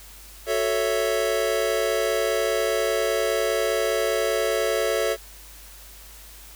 square chord, F# minor seventh, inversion none, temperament equal, 370 / 440 / 554.4 / 659.3 Hz, F#4 / A4 / C#5 / E5, 0 / 0 / 0 / 0 cents, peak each -31 / -26 / -27 / -28 dBFS, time 0.46-5.17 s, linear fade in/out 50 ms, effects added 50 Hz sine -46 dBFS peak until 6.55 s + white hiss -46 dBFS RMS until 6.55 s

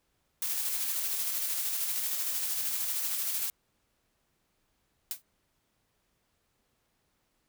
blue noise with tremolo, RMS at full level -31 dBFS, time 0.42-3.5 s, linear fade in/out 2 ms, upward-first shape square, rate 13 Hz, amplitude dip 25%
blue noise with exponential decay, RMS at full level -30 dBFS, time 5.11-5.22 s, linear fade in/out 0 ms, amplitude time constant 23 ms
effects pink hiss -75 dBFS RMS until 7.48 s

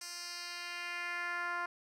10% pulse tone with band-pass filter sweep, 349.2 Hz, F4, in tune, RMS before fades -40 dBFS, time 0.01-1.66 s, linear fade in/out 5 ms, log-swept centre 6700 to 1200 Hz, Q 1.7, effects none

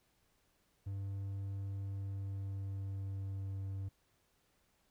triangle tone with pitch glide, 98.3 to 97 Hz, G2 to G2, +5 to -18 cents, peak -36 dBFS, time 0.86-3.89 s, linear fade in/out 10 ms, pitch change -23 cents, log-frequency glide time 1.81-3.66 s, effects pink hiss -75 dBFS RMS until 4.9 s

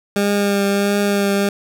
20% pulse tone with vibrato, 201.3 Hz, G3, 46 cents sharp, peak -10 dBFS, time 0.16-1.49 s, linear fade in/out 2 ms, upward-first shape triangle, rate 1.5 Hz, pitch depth 21 cents each way, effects none

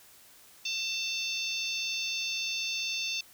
harmonic tone, 893 Hz, A5, 25 cents sharp, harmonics 3 / 4 / 5 / 6 / 7, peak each -34 / -36 / -38 / -40 / -41 dBFS, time 0.65-3.21 s, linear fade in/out 5 ms, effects white hiss -56 dBFS RMS until 3.33 s

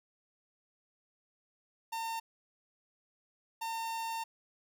45% pulse tone bursts at uneven times, 908 Hz, A#5, 46 cents flat, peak -35 dBFS, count 2, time 1.92-2.2 / 3.61-4.24 s, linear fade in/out 10 ms, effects none

